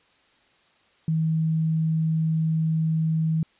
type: tone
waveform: sine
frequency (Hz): 160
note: D#3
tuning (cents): +49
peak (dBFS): -20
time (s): 1.08-3.43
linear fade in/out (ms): 2
effects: white hiss -61 dBFS RMS until 3.59 s + resampled to 8000 Hz